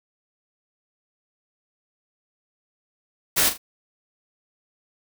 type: noise with echo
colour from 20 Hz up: white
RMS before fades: -19 dBFS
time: 3.36-3.5 s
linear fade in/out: 20 ms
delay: 40 ms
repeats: 2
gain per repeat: -10 dB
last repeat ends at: 3.58 s
effects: none